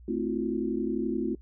sine chord, F# half-diminished seventh, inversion first, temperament equal with one note detuned, 220 / 261.6 / 329.6 / 361.1 Hz, A3 / C4 / E4 / F#4, 0 / 0 / 0 / -42 cents, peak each -32 dBFS, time 0.08-1.35 s, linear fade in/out 5 ms, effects noise-tail reverb RT60 0.1 s tail -21 dB re dry + added 60 Hz sine -47 dBFS peak until 1.41 s

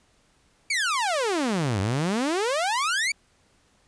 sawtooth exponential two-way sweep, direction down then up, 2349 to 92.5 to 2349 Hz, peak -19 dBFS, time 0.7-3.12 s, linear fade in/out 5 ms, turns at 1.8 s, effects pink hiss -63 dBFS RMS until 3.87 s + resampled to 22050 Hz

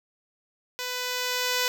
5% pulse tone with level ramp, 498.4 Hz, B4, 16 cents sharp, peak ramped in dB -19 to -11 dBFS, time 0.79-1.68 s, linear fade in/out 0 ms, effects none

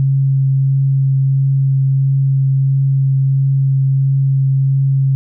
sine tone with vibrato, 135.5 Hz, C#3, 39 cents flat, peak -10 dBFS, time 0-5.15 s, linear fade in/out 0 ms, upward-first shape triangle, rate 1.5 Hz, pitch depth 10 cents each way, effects none

